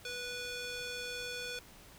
square tone with band-pass filter, 491.2 Hz, B4, 9 cents flat, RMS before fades -41 dBFS, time 0.05-1.59 s, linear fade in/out 2 ms, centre 3700 Hz, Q 0.89, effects pink hiss -56 dBFS RMS until 1.98 s

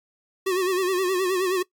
square tone with vibrato, 370.9 Hz, F#4, 4 cents sharp, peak -21 dBFS, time 0.46-1.63 s, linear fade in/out 10 ms, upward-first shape sine, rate 9.5 Hz, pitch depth 75 cents each way, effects noise-tail reverb RT60 0.1 s tail -20 dB re dry + MP3 96 kbps

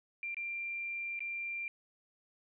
sine tone with dropouts, 2374 Hz, D7, 18 cents sharp, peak -36 dBFS, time 0.23-1.68 s, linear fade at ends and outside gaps 1 ms, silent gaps 0.345-0.368 / 1.192-1.205 s, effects none

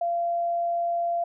sine tone, 687 Hz, F5, 29 cents flat, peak -23 dBFS, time 0.01-1.24 s, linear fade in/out 5 ms, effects none

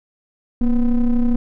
triangle ring-modulated tone, 127.2 Hz, C3, 48 cents flat, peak -8 dBFS, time 0.61-1.36 s, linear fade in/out 5 ms, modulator 111 Hz, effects none

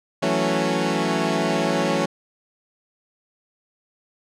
15% pulse chord, F# minor seventh, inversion third, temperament equal, 164.81 / 185 / 220 / 277.2 Hz, E3 / F#3 / A3 / C#4, 0 / 0 / 0 / 0 cents, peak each -19 dBFS, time 0.22-2.06 s, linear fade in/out 10 ms, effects low-pass 7000 Hz 12 dB/octave

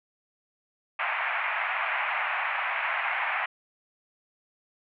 white band-pass noise, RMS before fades -29 dBFS, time 0.99-3.46 s, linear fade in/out 5 ms, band 680 to 2500 Hz, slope 48 dB/octave, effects none

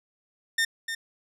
sawtooth tone with echo, 1818 Hz, A#6, 44 cents flat, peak -18 dBFS, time 0.58-0.65 s, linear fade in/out 5 ms, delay 300 ms, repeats 1, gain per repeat -8 dB, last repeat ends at 0.95 s, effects low-pass 11000 Hz 12 dB/octave

